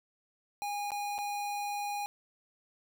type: tone with dropouts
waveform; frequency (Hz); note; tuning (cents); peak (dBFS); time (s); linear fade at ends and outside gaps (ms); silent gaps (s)
square; 819; G#5; -24; -34; 0.62-2.06; 0; 0.906-0.918 / 1.181-1.187
effects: none